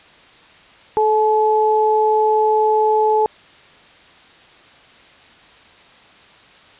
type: tone pair together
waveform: sine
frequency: 433.7 / 858 Hz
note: A4 / A5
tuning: -25 / -44 cents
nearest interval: octave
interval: 1181 cents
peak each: -15 dBFS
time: 0.97-3.26 s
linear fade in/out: 0 ms
effects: white hiss -46 dBFS RMS until 6.79 s + resampled to 8000 Hz